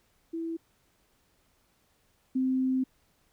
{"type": "tone pair in turn", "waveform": "sine", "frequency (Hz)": [329.6, 260], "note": ["E4", "C4"], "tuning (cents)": [0, -11], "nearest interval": "major third", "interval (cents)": 411, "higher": "first", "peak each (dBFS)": [-31, -24], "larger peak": "second", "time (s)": [[0.33, 0.57], [2.35, 2.84]], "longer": "second", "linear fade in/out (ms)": 10, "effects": ["pink hiss -69 dBFS RMS until 3.32 s"]}